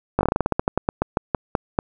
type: slowing click train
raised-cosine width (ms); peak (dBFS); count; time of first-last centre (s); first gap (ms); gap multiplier
1; -4; 19; 0.19-1.789; 19; 1.16
effects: none